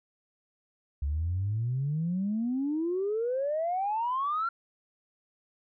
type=exponential sweep; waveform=sine; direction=up; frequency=68.4 to 1392 Hz; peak=-26 dBFS; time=1.02-4.49 s; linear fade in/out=5 ms; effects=tanh soft clip ceiling -22 dBFS